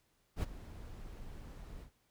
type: noise with ADSR envelope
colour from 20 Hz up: brown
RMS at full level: -31 dBFS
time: 0.36-1.91 s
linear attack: 69 ms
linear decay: 21 ms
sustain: -17 dB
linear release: 97 ms
effects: pink hiss -75 dBFS RMS until 2.1 s